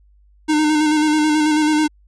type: tone with vibrato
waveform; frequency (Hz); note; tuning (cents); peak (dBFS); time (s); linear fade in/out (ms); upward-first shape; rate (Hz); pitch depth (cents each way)
square; 305.5; D#4; -32; -14; 0.48-1.88; 20; square; 9.2; 25
effects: added 50 Hz sine -49 dBFS peak until 2.07 s + resampled to 22050 Hz